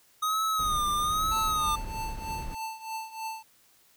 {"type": "tone with vibrato", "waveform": "square", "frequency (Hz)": 1244.5, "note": "D#6", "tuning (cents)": 0, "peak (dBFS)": -26, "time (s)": [0.22, 1.76], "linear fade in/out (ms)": 10, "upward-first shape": "sine", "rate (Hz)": 1.1, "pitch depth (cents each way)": 72}
{"type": "noise", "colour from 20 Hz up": "brown", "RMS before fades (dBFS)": -37, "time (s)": [0.59, 2.55], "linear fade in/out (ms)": 5}
{"type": "tone with tremolo", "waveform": "square", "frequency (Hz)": 887, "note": "A5", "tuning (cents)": 14, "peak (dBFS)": -32, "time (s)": [1.31, 3.43], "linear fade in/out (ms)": 10, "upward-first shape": "triangle", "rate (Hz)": 3.2, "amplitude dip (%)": 85}
{"effects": ["white hiss -62 dBFS RMS until 3.96 s"]}